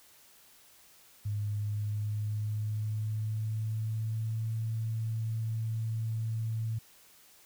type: tone with pitch glide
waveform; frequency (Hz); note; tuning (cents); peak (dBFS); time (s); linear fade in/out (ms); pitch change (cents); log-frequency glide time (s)
sine; 103.83 to 111.93; G#2 to A2; 0 to +30; -30; 1.25-6.79; 10; +130; 1.49-4.51
effects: white hiss -59 dBFS RMS until 7.45 s